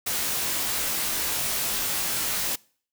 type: noise with comb filter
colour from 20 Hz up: white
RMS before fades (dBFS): -27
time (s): 0.06-2.56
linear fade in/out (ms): 10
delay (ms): 20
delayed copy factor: -0.8
effects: noise-tail reverb RT60 0.5 s tail -25 dB re dry